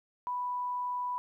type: tone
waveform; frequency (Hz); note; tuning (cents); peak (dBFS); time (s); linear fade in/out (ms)
sine; 987.8; B5; 0; -31; 0.27-1.18; 0
effects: 12-bit